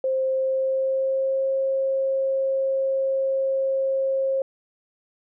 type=tone with pitch glide; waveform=sine; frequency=526 to 536.4 Hz; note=C5 to C5; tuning=+9 to +43 cents; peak=-20 dBFS; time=0.04-4.42 s; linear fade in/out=2 ms; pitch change=+34 cents; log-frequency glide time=0.25-1.5 s; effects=none